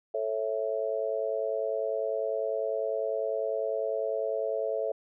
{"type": "chord", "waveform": "sine", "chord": "A major", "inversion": "none", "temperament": "just", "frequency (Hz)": [440, 550, 660], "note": ["A4", "C#5", "E5"], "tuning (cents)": [0, -14, 2], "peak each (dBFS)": -32, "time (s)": [0.14, 4.92], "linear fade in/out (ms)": 5, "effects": []}